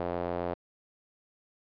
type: tone with band-pass filter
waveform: sawtooth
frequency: 87.31 Hz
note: F2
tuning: in tune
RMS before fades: -33 dBFS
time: 0-0.54 s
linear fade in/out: 0 ms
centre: 600 Hz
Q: 1.7
effects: resampled to 11025 Hz